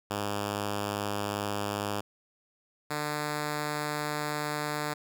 5% pulse tone pair in turn, 102.4 / 149.28 Hz, G#2 / D3, -24 / +29 cents, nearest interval perfect fifth, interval 653 cents, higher second, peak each -19 dBFS, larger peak neither, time 0.1-2.01 / 2.9-4.94 s, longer second, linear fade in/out 10 ms, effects none

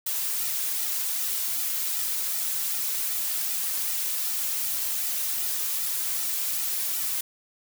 blue noise with flanger, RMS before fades -28 dBFS, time 0.06-7.21 s, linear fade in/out 5 ms, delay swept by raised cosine 1.8 to 3.6 ms, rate 2.6 Hz, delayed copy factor -0.65, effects none

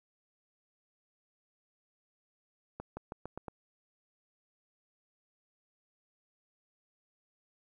accelerating click train, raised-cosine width 1 ms, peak -26 dBFS, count 6, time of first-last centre 2.8-3.482 s, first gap 170 ms, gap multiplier 0.89, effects 11-bit

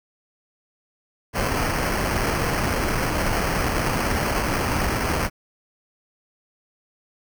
pink noise with sample-and-hold, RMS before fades -23 dBFS, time 1.33-5.3 s, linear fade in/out 50 ms, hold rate 3675 Hz, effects none

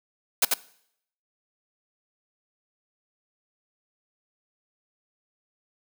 white noise with echo, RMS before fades -19 dBFS, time 0.42-0.45 s, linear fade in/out 5 ms, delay 90 ms, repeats 1, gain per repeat -3 dB, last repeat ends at 0.54 s, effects noise-tail reverb RT60 0.7 s tail -20 dB re dry + high-pass 200 Hz 12 dB/octave

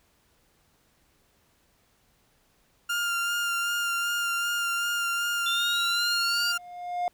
30% pulse tone with vibrato, 1400 Hz, F6, 4 cents sharp, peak -23 dBFS, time 2.89-6.58 s, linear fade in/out 10 ms, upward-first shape sine, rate 2.6 Hz, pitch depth 16 cents each way
sine exponential sweep, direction up, 3520 to 4699 Hz, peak -27 dBFS, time 5.46-6.52 s, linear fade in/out 5 ms
triangle tone with exponential growth, 710 Hz, F5, 28 cents sharp, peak -21 dBFS, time 6.2-7.08 s, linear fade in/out 1 ms, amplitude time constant 190 ms
effects pink hiss -66 dBFS RMS until 7.13 s

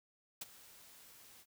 white noise with ADSR envelope, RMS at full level -41 dBFS, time 0.41-1.46 s, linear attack 7 ms, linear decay 24 ms, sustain -18 dB, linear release 56 ms, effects none

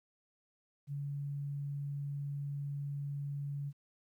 sine tone, 142.2 Hz, C#3, 45 cents sharp, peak -36 dBFS, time 0.87-3.73 s, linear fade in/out 50 ms, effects 12-bit

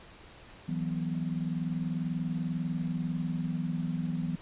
sine chord, E suspended second, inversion none, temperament equal, 164.81 / 185 / 246.9 Hz, E3 / F#3 / B3, 0 / 0 / 0 cents, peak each -32 / -35 / -36 dBFS, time 0.68-4.36 s, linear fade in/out 10 ms, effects pink hiss -52 dBFS RMS until 4.41 s + resampled to 8000 Hz

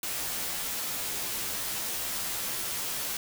white noise with comb filter, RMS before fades -33 dBFS, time 0.03-3.17 s, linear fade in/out 2 ms, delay 13 ms, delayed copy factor -0.7, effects none

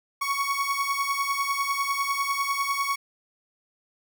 30% pulse beating tone pair, 1108.7 / 1118.7 Hz, C#6 / C#6, 0 / +15 cents, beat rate 10 Hz, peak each -25 dBFS, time 0.21-2.96 s, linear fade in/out 10 ms, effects none

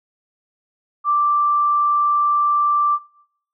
sine tone, 1174.7 Hz, D6, in tune, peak -14 dBFS, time 1.04-2.99 s, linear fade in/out 50 ms, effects noise-tail reverb RT60 0.7 s tail -20 dB re dry

